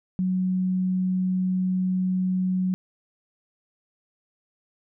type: tone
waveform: sine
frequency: 185 Hz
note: F#3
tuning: in tune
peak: -21 dBFS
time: 0.19-2.74 s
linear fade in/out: 0 ms
effects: none